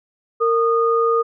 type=tone pair together; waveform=sine; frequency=460 / 1228.1 Hz; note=A#4 / D#6; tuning=-23 / -23 cents; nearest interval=octave + perfect fourth; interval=1700 cents; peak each=-16 / -18 dBFS; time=0.4-1.23 s; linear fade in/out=20 ms; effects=none